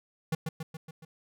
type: tone with echo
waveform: square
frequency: 160 Hz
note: D#3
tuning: 49 cents sharp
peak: -27 dBFS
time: 0.32-0.35 s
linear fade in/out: 5 ms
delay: 140 ms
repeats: 5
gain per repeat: -4 dB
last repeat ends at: 1.05 s
effects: none